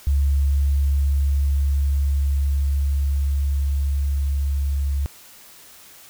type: tone with level ramp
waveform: sine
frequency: 70 Hz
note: C#2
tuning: 18 cents sharp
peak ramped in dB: -15 to -19 dBFS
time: 0.07-5.06 s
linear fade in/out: 0 ms
effects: white hiss -46 dBFS RMS until 6.09 s